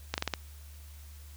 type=slowing click train; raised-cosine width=0.2 ms; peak=-12 dBFS; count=5; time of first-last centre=0.14-0.338 s; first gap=39 ms; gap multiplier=1.16; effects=added 73 Hz sine -46 dBFS peak until 1.36 s + white hiss -57 dBFS RMS until 1.36 s